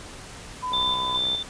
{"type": "tone", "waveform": "sine", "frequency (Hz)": 1005, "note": "B5", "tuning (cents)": 30, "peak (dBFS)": -26, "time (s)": [0.62, 1.18], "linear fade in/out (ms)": 20}
{"type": "click train", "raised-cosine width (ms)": 1, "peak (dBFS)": -23, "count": 41, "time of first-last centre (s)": [0.72, 1.348], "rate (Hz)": 63.7}
{"type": "tone with tremolo", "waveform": "sine", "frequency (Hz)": 3553, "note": "A7", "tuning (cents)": 16, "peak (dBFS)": -22, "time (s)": [0.73, 1.43], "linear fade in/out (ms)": 5, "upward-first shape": "square", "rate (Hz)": 2.4, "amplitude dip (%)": 45}
{"effects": ["pink hiss -41 dBFS RMS until 1.49 s", "resampled to 22050 Hz"]}